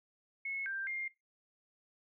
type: tone with pitch steps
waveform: sine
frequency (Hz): 2186 / 1579 / 2117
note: C#7 / G6 / C7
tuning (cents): -25 / +12 / +20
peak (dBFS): -36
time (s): 0.45-1.08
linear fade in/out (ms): 5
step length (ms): 210
effects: noise-tail reverb RT60 0.2 s tail -18 dB re dry